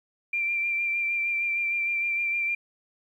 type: tone with vibrato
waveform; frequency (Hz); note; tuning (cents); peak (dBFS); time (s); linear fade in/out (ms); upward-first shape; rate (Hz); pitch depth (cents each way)
sine; 2367; D7; +13; -24; 0.33-2.55; 5; sine; 6.5; 22
effects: 10-bit